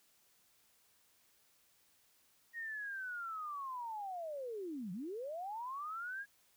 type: linear two-way sweep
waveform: sine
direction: down then up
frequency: 1884 to 168.2 to 1669 Hz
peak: -40 dBFS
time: 2.53-6.26 s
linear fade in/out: 50 ms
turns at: 4.92 s
effects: white hiss -71 dBFS RMS until 6.56 s